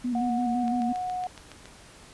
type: tone with vibrato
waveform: sine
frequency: 240 Hz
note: B3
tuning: 49 cents flat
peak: -25 dBFS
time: 0.04-0.93 s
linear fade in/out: 10 ms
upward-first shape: square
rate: 5.9 Hz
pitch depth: 48 cents each way
type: tone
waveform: sine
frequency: 731 Hz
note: F#5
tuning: 21 cents flat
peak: -28 dBFS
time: 0.15-1.27 s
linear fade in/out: 2 ms
type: click train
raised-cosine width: 0.2 ms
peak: -26 dBFS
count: 8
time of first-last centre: 0.68-1.656 s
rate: 7.17 Hz
effects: pink hiss -50 dBFS RMS until 2.13 s + resampled to 24000 Hz